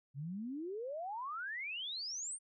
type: exponential sweep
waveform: sine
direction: up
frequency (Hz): 130.81 to 9200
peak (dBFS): -39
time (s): 0.14-2.39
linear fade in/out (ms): 50
effects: none